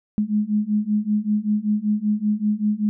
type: beating tone pair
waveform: sine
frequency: 207.7 / 212.9 Hz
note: G#3 / G#3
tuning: 0 / +43 cents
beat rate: 5.2 Hz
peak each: -22 / -21 dBFS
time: 0.18-2.89 s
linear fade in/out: 0 ms
effects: none